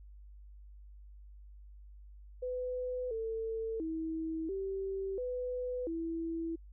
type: tone with pitch steps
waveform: sine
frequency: 502 / 447.9 / 322 / 387.6 / 499 / 329.9 Hz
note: B4 / A4 / E4 / G4 / B4 / E4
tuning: +28 / +31 / -41 / -20 / +18 / +1 cents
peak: -34 dBFS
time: 2.42-6.56 s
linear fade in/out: 10 ms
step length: 690 ms
effects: added 50 Hz sine -50 dBFS peak until 6.72 s